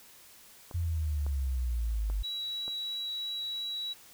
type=clicks; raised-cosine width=1 ms; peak=-31 dBFS; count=4; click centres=0.712 / 1.265 / 2.1 / 2.68 s
type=exponential sweep; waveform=sine; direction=down; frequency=87.31 to 49 Hz; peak=-28 dBFS; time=0.74-2.23 s; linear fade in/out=10 ms
type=tone; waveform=sine; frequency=3899 Hz; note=B7; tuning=23 cents flat; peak=-33 dBFS; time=2.23-3.94 s; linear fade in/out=20 ms
effects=white hiss -55 dBFS RMS until 4.13 s